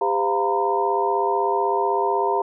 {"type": "tone cluster", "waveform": "sine", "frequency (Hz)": [399.6, 510, 693, 924, 1000], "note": ["G4", "C5", "F5", "A#5", "B5"], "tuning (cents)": [33, -44, -14, -16, 21], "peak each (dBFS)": [-23, -29, -26, -22, -28], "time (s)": [0.01, 2.42], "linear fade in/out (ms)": 5, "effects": []}